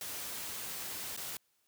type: noise with dropouts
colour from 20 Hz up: white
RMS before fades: -41 dBFS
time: 0.01-1.37 s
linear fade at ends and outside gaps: 2 ms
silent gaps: 1.165-1.174 s
effects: white hiss -75 dBFS RMS until 1.67 s + high-pass 60 Hz 12 dB/octave